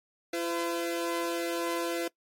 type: tone pair together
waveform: sawtooth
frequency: 339.8 / 508.8 Hz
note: F4 / C5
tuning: -47 / -48 cents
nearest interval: perfect fifth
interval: 699 cents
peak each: -27 / -30 dBFS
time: 0.33-2.08 s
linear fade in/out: 5 ms
effects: noise-tail reverb RT60 0.1 s tail -22 dB re dry + MP3 64 kbps